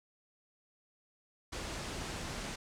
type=low-pass noise; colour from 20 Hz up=pink; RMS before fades=-41 dBFS; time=1.52-2.56 s; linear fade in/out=10 ms; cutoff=8500 Hz; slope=24 dB/octave; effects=none